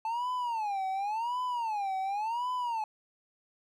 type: tone with vibrato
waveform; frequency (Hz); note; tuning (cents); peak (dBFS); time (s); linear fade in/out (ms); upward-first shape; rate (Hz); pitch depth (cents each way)
triangle; 874; A5; -12; -28; 0.05-2.84; 2; sine; 0.91; 240
effects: none

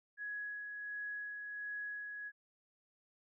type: tone with tremolo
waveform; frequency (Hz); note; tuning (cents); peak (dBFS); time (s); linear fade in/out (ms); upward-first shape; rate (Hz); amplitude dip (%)
sine; 1674; G#6; +13; -39; 0.17-2.32; 50; sine; 1.4; 35
effects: none

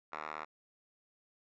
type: tone with band-pass filter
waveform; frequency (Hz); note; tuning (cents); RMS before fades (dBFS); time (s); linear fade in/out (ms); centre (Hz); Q
5% pulse; 77; D#2; -17; -43; 0.12-0.45; 10; 1400; 4.8
effects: resampled to 16000 Hz

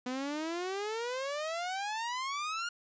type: exponential sweep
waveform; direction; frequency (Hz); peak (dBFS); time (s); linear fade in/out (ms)
sawtooth; up; 246.9 to 1434; -30; 0.06-2.69; 5
effects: resampled to 16000 Hz

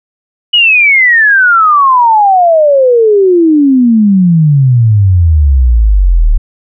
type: exponential sweep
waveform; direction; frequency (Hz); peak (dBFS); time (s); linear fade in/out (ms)
sine; down; 2960 to 35.82; -3; 0.53-6.38; 10
effects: none

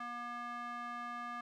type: tone with band-pass filter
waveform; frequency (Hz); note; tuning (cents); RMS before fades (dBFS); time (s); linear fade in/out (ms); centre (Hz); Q
square; 239.8; A#3; +49; -43; 0-1.41; 5; 1300; 2.8
effects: none

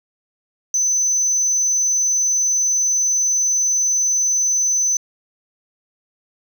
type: tone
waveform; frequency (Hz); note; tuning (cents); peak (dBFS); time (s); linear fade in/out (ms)
sine; 6080; F#8; +46; -13; 0.74-4.97; 2
effects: tanh soft clip ceiling -13 dBFS

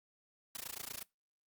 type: noise with amplitude modulation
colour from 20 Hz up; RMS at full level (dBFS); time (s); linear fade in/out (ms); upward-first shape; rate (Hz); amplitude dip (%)
white; -41; 0.55-1.04; 0; sine; 28.3; 100
effects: noise-tail reverb RT60 0.2 s tail -22 dB re dry + Opus 48 kbps

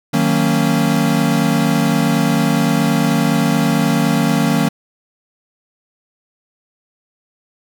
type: chord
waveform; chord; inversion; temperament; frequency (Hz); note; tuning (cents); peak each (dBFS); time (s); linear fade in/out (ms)
square; D# minor seventh; none; equal with one note detuned; 155.56 / 185 / 229.2 / 277.2; D#3 / F#3 / A#3 / C#4; 0 / 0 / -29 / 0; -19 / -20 / -18 / -20; 0.13-4.69; 10
effects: none

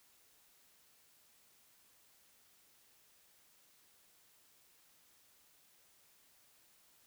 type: silence
effects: white hiss -68 dBFS RMS until 7.06 s

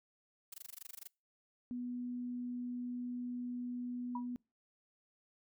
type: noise bursts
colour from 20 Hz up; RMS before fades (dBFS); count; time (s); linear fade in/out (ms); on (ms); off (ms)
blue; -47; 14; 0.52-1.074; 5; 21; 20
type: tone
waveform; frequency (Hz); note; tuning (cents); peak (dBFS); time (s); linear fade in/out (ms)
sine; 245.5; B3; -10; -38; 1.71-4.36; 0
type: tone with exponential decay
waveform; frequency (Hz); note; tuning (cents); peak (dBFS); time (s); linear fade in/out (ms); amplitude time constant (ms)
sine; 969; B5; -33; -36; 4.15-4.27; 5; 26
effects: noise-tail reverb RT60 0.3 s tail -26 dB re dry

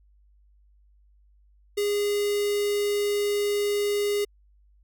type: tone with notch filter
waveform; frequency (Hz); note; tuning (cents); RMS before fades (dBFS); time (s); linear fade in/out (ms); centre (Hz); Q
square; 410; G#4; -22; -25; 1.77-4.25; 10; 1100; 0.91
effects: added 50 Hz sine -56 dBFS peak until 4.83 s

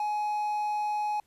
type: tone with quantisation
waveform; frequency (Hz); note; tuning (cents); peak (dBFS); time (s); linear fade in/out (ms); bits
triangle; 840; G#5; +19; -25; 0-1.2; 2; 9
effects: pink hiss -69 dBFS RMS until 1.26 s + resampled to 32000 Hz

